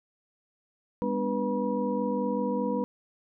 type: tone cluster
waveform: sine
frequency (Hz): 202.7 / 247.8 / 295.9 / 490.4 / 964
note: G#3 / B3 / D4 / B4 / B5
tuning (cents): -42 / +6 / +13 / -12 / -42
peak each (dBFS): -31 / -32 / -35 / -30 / -35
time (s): 1.02-2.84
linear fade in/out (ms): 0
effects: none